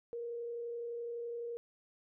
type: tone with frequency modulation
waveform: sine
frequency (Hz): 471.1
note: A#4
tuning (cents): +18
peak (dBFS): -38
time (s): 0.13-1.57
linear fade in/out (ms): 0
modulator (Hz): 31.8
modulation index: 0.22
effects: none